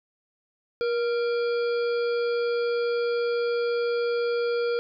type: harmonic tone with a mistuned harmonic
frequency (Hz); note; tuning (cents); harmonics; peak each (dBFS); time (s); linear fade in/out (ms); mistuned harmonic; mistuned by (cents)
474.9; A#4; +32; 1 / 3 / 5 / 7 / 9 / 10; -23 / -34 / -41 / -44 / -47 / -44; 0.81-4.79; 0; 3; -44
effects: none